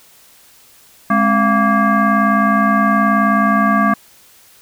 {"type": "tone with frequency modulation", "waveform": "sine", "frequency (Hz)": 683, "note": "F5", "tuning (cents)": -39, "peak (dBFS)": -10, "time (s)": [1.1, 3.94], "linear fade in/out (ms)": 5, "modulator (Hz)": 475, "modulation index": 1.8, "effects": ["white hiss -47 dBFS RMS until 4.61 s"]}